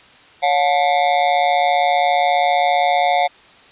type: tone with amplitude modulation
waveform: square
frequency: 717 Hz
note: F5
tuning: 45 cents sharp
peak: -10 dBFS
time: 0.42-3.28 s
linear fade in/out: 20 ms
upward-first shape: sine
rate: 155 Hz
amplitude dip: 90%
effects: white hiss -46 dBFS RMS until 3.71 s + resampled to 8000 Hz